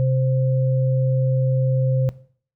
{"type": "tone pair together", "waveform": "sine", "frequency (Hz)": [130.81, 523.2], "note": ["C3", "C5"], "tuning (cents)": [0, 0], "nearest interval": "2 octaves", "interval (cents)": 2400, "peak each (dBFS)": [-16, -26], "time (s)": [0, 2.09], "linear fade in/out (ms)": 0, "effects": ["noise-tail reverb RT60 0.5 s tail -18 dB re dry"]}